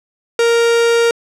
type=tone; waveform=45% pulse; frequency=466.2 Hz; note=A#4; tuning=in tune; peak=-10 dBFS; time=0.39-1.11 s; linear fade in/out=2 ms; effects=low-pass 8000 Hz 12 dB/octave